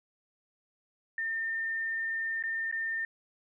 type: tone with dropouts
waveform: sine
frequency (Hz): 1809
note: A6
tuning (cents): +48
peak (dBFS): -30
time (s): 1.18-3.05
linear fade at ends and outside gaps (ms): 2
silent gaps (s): 2.426-2.437 / 2.714-2.725
effects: none